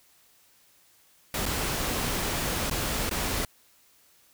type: noise with dropouts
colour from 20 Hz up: pink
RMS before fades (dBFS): -29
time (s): 1.34-3.45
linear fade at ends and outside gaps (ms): 2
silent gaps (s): 1.456-1.462 / 2.699-2.711 / 3.094-3.111
effects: white hiss -61 dBFS RMS until 4.33 s